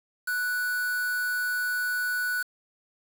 triangle tone with quantisation, 1480 Hz, F#6, in tune, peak -24 dBFS, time 0.27-2.43 s, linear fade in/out 10 ms, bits 6, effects none

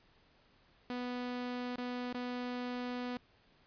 sawtooth tone with dropouts, 246.9 Hz, B3, in tune, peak -33 dBFS, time 0.9-3.17 s, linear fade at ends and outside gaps 0 ms, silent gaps 1.757-1.782 / 2.127-2.146 s, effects pink hiss -67 dBFS RMS until 3.66 s + resampled to 11025 Hz

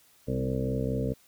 harmonic tone with a mistuned harmonic, 64.7 Hz, C2, 19 cents flat, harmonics 1 / 2 / 3 / 4 / 5 / 6 / 7 / 8 / 9, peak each -36 / -31 / -35 / -34 / -42 / -46 / -34 / -37 / -40 dBFS, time 0.27-1.14 s, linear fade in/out 20 ms, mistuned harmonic 3, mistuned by +31 cents, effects white hiss -61 dBFS RMS until 1.27 s

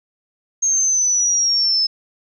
sine linear sweep, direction down, 6460 to 5200 Hz, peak -14 dBFS, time 0.62-1.87 s, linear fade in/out 10 ms, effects none

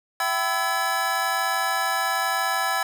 square tone cluster, 668 / 769 / 1002 / 1317 / 1700 Hz, E5 / G5 / B5 / E6 / G#6, +23 / -33 / +25 / -2 / +40 cents, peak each -34 / -28 / -30 / -29 / -28 dBFS, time 0.2-2.83 s, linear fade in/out 2 ms, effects none

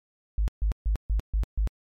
sine tone bursts, 51.91 Hz, G#1, in tune, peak -20 dBFS, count 6, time 0.38-1.674 s, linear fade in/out 0 ms, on 99 ms, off 140 ms, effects tanh soft clip ceiling -16 dBFS + MP3 64 kbps

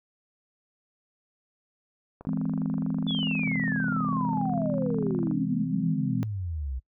click train, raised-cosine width 1 ms, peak -28 dBFS, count 77, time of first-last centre 2.21-5.312 s, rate 24.5 Hz
sine chord, E augmented, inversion none, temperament just, 164.81 / 206 / 257.5 Hz, E3 / G#3 / B#3, 0 / -14 / -28 cents, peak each -30 dBFS, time 2.27-6.23 s, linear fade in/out 0 ms
sine exponential sweep, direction down, 3520 to 60.9 Hz, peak -29 dBFS, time 3.07-6.8 s, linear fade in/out 20 ms
sine tone, 129.9 Hz, C3, 12 cents flat, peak -37 dBFS, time 3.45-5.9 s, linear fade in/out 10 ms
effects noise-tail reverb RT60 0.1 s tail -25 dB re dry

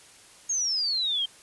sine exponential sweep, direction down, 6645 to 3122 Hz, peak -24 dBFS, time 0.49-1.26 s, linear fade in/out 10 ms, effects white hiss -52 dBFS RMS until 1.42 s + resampled to 24000 Hz

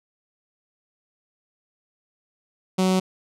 sawtooth tone with notch filter, 186.8 Hz, F#3, 17 cents sharp, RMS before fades -20 dBFS, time 2.78-3 s, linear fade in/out 10 ms, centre 1700 Hz, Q 1.5, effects low-pass 10000 Hz 12 dB/octave

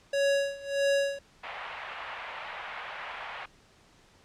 square tone with tremolo, 558 Hz, C#5, 11 cents sharp, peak -23 dBFS, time 0.13-1.19 s, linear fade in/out 5 ms, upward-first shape sine, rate 1.6 Hz, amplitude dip 90%
pink band-pass noise, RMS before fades -40 dBFS, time 1.43-3.46 s, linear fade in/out 10 ms, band 700 to 2800 Hz, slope 24 dB/octave
effects pink hiss -60 dBFS RMS until 4.24 s + low-pass 7000 Hz 12 dB/octave

